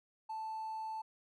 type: tone with hard clipping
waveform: triangle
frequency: 880 Hz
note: A5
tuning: in tune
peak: -39 dBFS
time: 0.29-1.02 s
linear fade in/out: 10 ms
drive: 4 dB
effects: none